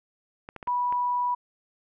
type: clicks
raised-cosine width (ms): 0.5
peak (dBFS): -24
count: 5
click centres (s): 0.489 / 0.563 / 0.628 / 0.674 / 0.925
type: tone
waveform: sine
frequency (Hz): 980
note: B5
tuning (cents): -14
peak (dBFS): -23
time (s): 0.67-1.35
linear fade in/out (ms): 10
effects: none